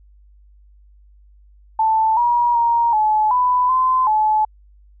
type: tone with pitch steps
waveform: sine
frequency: 882 / 957 / 937 / 858 / 996 / 1029 / 860 Hz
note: A5 / A#5 / A#5 / A5 / B5 / C6 / A5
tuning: +4 / +45 / +9 / -44 / +14 / -29 / -40 cents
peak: -13 dBFS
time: 1.79-4.45 s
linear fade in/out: 5 ms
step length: 380 ms
effects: added 50 Hz sine -46 dBFS peak until 5 s